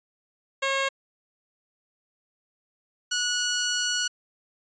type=tone pair in turn; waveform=10% pulse; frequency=543 / 1463.1 Hz; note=C#5 / F#6; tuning=-36 / -20 cents; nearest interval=octave + perfect fourth; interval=1716 cents; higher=second; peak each=-15 dBFS; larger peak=neither; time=0.62-0.89 / 3.11-4.08 s; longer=second; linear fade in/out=10 ms; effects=resampled to 16000 Hz